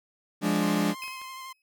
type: chord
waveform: 40% pulse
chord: D diminished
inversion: first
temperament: equal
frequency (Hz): 174.61 / 207.7 / 293.7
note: F3 / Ab3 / D4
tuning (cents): 0 / 0 / 0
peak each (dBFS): -28 / -26 / -27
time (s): 0.41-0.95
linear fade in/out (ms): 50
type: clicks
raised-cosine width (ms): 0.3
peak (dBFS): -33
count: 8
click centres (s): 0.463 / 0.512 / 0.696 / 0.822 / 0.866 / 1.036 / 1.08 / 1.216
type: tone with vibrato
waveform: sawtooth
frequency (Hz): 1049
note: C6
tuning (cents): +4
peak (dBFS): -35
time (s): 0.62-1.53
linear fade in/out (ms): 10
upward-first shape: sine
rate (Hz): 12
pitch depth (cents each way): 20
type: tone with exponential decay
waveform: 35% pulse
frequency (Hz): 2551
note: D#7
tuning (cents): +43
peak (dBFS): -32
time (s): 1.02-1.62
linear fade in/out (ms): 1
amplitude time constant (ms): 130
effects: none